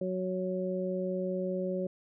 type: harmonic tone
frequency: 185 Hz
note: F#3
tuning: in tune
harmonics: 1 / 2 / 3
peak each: -34 / -35 / -34 dBFS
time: 0.01-1.87 s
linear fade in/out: 5 ms
effects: none